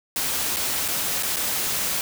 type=noise with dropouts; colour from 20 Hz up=white; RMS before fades=-25 dBFS; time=0.16-2.01 s; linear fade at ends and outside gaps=1 ms; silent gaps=0.562-0.568 / 0.88-0.884 / 1.226-1.232 / 1.361-1.367 s; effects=none